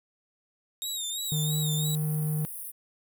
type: tone with vibrato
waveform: 20% pulse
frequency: 3729 Hz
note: A#7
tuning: in tune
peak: -25 dBFS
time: 0.82-1.95 s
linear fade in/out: 0 ms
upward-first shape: sine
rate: 3 Hz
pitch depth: 82 cents each way
type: high-pass noise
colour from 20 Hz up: pink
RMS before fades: -39 dBFS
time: 1.24-2.72 s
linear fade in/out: 20 ms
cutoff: 9300 Hz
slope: 96 dB/octave
type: tone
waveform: triangle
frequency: 153.3 Hz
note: D#3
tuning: 25 cents flat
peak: -24 dBFS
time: 1.32-2.45 s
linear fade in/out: 0 ms
effects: none